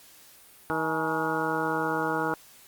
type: harmonic tone with a mistuned harmonic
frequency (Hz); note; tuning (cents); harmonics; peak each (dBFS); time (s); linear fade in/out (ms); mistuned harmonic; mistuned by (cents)
158.9; D#3; +37; 1 / 2 / 3 / 4 / 5 / 6 / 7 / 8 / 9; -38 / -32 / -32 / -38 / -32 / -36 / -36 / -36 / -32; 0.7-2.34; 0; 5; +90
effects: white hiss -53 dBFS RMS until 2.67 s + Opus 48 kbps